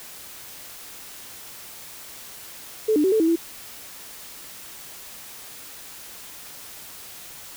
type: tone with pitch steps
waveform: sine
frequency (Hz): 435.4 / 299.1 / 379.9 / 439.1 / 324.6 / 333.3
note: A4 / D4 / F#4 / A4 / E4 / E4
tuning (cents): -18 / +32 / +46 / -4 / -27 / +19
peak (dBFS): -16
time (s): 2.88-3.36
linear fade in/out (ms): 10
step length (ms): 80
effects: white hiss -41 dBFS RMS until 7.56 s